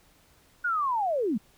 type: linear sweep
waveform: sine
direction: down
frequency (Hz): 1480 to 185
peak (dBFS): -24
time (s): 0.64-1.38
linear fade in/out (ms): 10
effects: pink hiss -61 dBFS RMS until 1.57 s

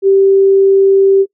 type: tone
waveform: sine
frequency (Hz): 390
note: G4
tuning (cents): -9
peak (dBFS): -5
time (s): 0.02-1.26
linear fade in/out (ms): 50
effects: noise-tail reverb RT60 0.1 s tail -21 dB re dry

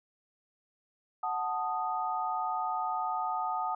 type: chord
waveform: sine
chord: D# diminished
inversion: first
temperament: equal with one note detuned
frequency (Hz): 740 / 880 / 1240.2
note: F#5 / A5 / D#6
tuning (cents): 0 / 0 / -6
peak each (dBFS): -34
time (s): 1.23-3.75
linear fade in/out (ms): 5
effects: none

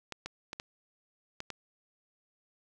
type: clicks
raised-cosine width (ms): 0.2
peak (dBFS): -21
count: 6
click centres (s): 0.123 / 0.26 / 0.531 / 0.599 / 1.404 / 1.503
effects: none

